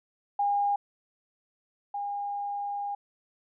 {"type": "tone pair in turn", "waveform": "sine", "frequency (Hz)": [811, 811], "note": ["G#5", "G#5"], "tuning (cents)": [-41, -41], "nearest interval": "unison", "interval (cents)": 0, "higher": "neither", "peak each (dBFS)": [-23, -30], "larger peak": "first", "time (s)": [[0.39, 0.76], [1.94, 2.95]], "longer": "second", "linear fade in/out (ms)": 5, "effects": []}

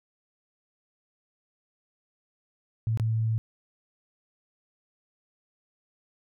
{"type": "tone with dropouts", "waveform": "sine", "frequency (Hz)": 111.7, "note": "A2", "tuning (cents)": 27, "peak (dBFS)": -23, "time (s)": [2.87, 3.38], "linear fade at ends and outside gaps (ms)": 0, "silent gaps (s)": [2.974, 2.998], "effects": []}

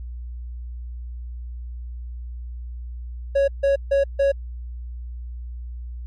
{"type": "tone bursts", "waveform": "triangle", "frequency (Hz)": 554.4, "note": "C#5", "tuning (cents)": 0, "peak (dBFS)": -13, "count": 4, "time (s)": [3.35, 4.32], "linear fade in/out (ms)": 10, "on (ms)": 130, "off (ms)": 150, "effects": ["added 60 Hz sine -30 dBFS peak until 6.06 s", "MP3 48 kbps"]}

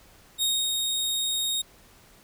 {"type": "tone with ADSR envelope", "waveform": "sawtooth", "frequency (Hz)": 3729, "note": "A#7", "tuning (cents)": 0, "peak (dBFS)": -19, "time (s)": [0.38, 1.62], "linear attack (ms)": 43, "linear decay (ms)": 270, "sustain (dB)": -3, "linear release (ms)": 9, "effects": ["pink hiss -55 dBFS RMS until 2.23 s"]}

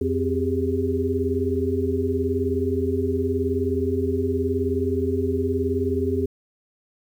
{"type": "tone cluster", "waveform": "sine", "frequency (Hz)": [87.4, 259, 391.2, 410.3], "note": ["F2", "C4", "G4", "G#4"], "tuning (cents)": [2, -17, -4, -21], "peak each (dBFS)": -26, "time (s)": [0.01, 6.26], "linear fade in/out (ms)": 5, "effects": ["9-bit"]}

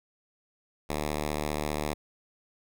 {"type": "tone", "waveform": "5% pulse", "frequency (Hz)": 75, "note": "D2", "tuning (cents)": 37, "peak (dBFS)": -18, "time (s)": [0.89, 1.94], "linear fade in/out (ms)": 10, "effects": []}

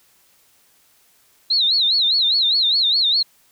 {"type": "tone with vibrato", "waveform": "sine", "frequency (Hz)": 3981, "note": "B7", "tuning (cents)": 13, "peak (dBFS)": -14, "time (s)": [1.5, 3.23], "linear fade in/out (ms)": 10, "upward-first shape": "sine", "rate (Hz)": 4.9, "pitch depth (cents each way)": 180, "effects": ["white hiss -57 dBFS RMS until 3.51 s"]}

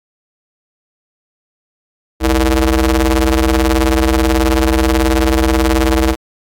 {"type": "ring-modulated tone", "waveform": "sawtooth", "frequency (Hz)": 133.5, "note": "C3", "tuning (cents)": 35, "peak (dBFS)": -3, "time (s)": [2.2, 6.16], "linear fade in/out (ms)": 50, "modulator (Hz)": 191, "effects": ["AAC 64 kbps"]}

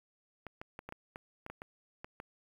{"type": "clicks", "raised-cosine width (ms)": 0.5, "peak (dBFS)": -28, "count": 11, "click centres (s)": [0.467, 0.615, 0.791, 0.89, 0.924, 1.159, 1.464, 1.5, 1.619, 2.045, 2.201], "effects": ["9-bit"]}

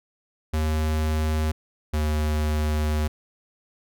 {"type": "tone pair in turn", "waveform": "square", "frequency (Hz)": [77.78, 76.18], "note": ["D#2", "D#2"], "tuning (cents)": [0, -36], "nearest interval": "unison", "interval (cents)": 36, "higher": "first", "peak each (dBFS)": -22, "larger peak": "neither", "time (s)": [[0.53, 1.52], [1.93, 3.08]], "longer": "second", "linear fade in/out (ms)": 10, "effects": []}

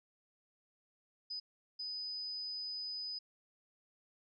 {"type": "tone bursts at uneven times", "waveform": "sine", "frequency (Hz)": 4995, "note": "D#8", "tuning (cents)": 6, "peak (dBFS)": -39, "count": 2, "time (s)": [[1.3, 1.4], [1.79, 3.19]], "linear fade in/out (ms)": 10, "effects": []}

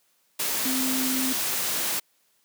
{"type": "tone in noise", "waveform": "sine", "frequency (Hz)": 260, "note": "C4", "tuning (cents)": -11, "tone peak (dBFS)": -26, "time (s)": [0.65, 1.33], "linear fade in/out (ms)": 10, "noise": "white", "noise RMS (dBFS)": -27, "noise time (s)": [0.39, 2], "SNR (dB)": -2, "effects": ["white hiss -67 dBFS RMS until 2.44 s", "high-pass 150 Hz 12 dB/octave"]}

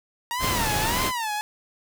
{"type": "tone with vibrato", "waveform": "sawtooth", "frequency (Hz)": 932.3, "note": "A#5", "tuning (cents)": 0, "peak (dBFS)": -22, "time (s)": [0.31, 1.41], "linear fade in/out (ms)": 0, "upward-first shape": "sine", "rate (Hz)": 1.7, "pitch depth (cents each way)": 190}
{"type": "noise", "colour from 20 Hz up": "pink", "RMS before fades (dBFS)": -26, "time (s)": [0.39, 1.12], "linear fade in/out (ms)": 50}
{"effects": []}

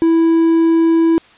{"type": "tone", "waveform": "triangle", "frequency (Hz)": 329.2, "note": "E4", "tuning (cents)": -2, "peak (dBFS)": -7, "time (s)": [0.02, 1.18], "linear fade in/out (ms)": 0, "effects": ["white hiss -46 dBFS RMS until 1.37 s", "resampled to 8000 Hz"]}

